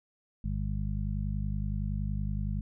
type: harmonic tone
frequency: 50.7 Hz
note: G#1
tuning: 41 cents flat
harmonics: 1 / 2 / 3 / 4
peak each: -32 / -35 / -37 / -38 dBFS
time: 0.44-2.61 s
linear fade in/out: 5 ms
effects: none